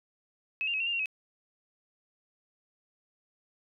sine tone with pitch steps, 2574 / 2788 / 2558 / 2729 / 2805 / 2747 / 2553 Hz, E7 / F7 / D#7 / F7 / F7 / F7 / D#7, -42 / -4 / +47 / -41 / +7 / -29 / +44 cents, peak -28 dBFS, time 0.61-1.058 s, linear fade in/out 0 ms, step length 64 ms, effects none

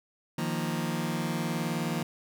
sawtooth chord, Eb suspended second, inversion none, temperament just, 155.56 / 175.01 / 233.3 Hz, Eb3 / F3 / Bb3, 0 / +4 / +2 cents, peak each -29 dBFS, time 0.38-2.03 s, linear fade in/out 5 ms, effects none

